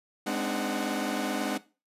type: tone cluster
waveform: sawtooth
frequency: 208.7 / 258 / 285.6 / 303.8 / 740 Hz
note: G#3 / C4 / D4 / D#4 / F#5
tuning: +9 / -24 / -48 / -41 / 0 cents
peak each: -30 / -30 / -35 / -30 / -32 dBFS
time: 0.26-1.58 s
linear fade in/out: 10 ms
effects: noise-tail reverb RT60 0.3 s tail -17 dB re dry + resampled to 32000 Hz